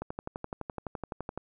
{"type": "click train", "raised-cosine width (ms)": 1, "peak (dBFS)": -21, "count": 17, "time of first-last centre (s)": [0.02, 1.376], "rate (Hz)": 11.8, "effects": []}